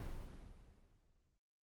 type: noise with exponential decay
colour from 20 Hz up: brown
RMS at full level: -42 dBFS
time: 0-1.38 s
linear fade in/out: 2 ms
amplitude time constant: 300 ms
effects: noise-tail reverb RT60 0.1 s tail -24 dB re dry + Opus 24 kbps